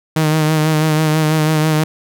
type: tone with vibrato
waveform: sawtooth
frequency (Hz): 155.56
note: D#3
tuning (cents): 0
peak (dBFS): -8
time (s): 0.16-1.84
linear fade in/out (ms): 5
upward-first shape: sine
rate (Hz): 6.1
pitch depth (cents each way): 32
effects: none